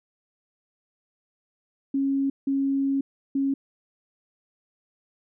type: tone bursts at uneven times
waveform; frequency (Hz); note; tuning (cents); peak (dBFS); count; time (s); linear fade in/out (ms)
sine; 274; C#4; -20; -21; 3; 1.94-2.3 / 2.47-3.01 / 3.35-3.54; 5
effects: none